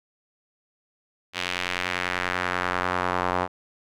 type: tone with band-pass filter sweep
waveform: sawtooth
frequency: 90.2 Hz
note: F#2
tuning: 44 cents flat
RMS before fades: -27 dBFS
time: 1.33-3.48 s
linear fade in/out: 50 ms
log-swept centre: 2900 to 940 Hz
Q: 1.5
effects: none